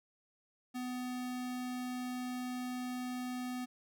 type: tone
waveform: square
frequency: 250.2 Hz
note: B3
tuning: 23 cents sharp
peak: -38 dBFS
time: 0.74-3.66 s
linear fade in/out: 20 ms
effects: none